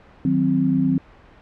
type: chord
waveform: sine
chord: C diminished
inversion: first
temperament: equal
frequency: 155.56 / 185 / 261.6 Hz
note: Eb3 / Gb3 / C4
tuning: 0 / 0 / 0 cents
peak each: -23 / -22 / -18 dBFS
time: 0.25-0.98 s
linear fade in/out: 2 ms
effects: pink hiss -48 dBFS RMS until 1.41 s + low-pass 2000 Hz 12 dB/octave